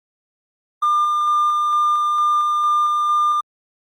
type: tone with tremolo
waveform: triangle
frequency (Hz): 1201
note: D6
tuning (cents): +38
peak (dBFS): -11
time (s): 0.82-3.41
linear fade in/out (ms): 10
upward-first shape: square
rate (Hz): 2.2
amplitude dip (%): 25
effects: tanh soft clip ceiling -9 dBFS + Opus 48 kbps